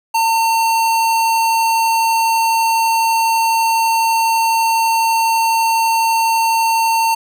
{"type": "tone", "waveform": "square", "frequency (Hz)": 906, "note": "A#5", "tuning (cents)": -50, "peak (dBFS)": -13, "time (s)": [0.14, 7.15], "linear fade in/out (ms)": 10, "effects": []}